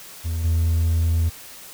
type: tone with level steps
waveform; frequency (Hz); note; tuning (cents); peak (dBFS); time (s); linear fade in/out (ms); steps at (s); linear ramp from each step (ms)
triangle; 82.41; E2; 0; -20 / -14; 0.24-1.3; 20; 0.44; 10
effects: tanh soft clip ceiling -10 dBFS + white hiss -41 dBFS RMS until 1.73 s